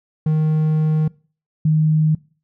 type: tone pair in turn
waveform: triangle / sine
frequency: 155.56 / 155.56 Hz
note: D#3 / D#3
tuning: 0 / 0 cents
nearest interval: unison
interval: 0 cents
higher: neither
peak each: -12 dBFS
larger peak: neither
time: 0.26-1.08 / 1.65-2.15 s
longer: first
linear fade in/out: 5 ms
effects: noise-tail reverb RT60 0.4 s tail -23 dB re dry